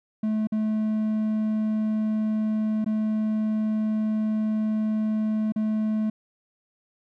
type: tone with dropouts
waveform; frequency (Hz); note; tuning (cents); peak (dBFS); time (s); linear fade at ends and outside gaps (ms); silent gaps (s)
triangle; 216.2; A3; -30; -20; 0.23-6.1; 5; 0.472-0.521 / 2.845-2.861 / 5.522-5.56
effects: none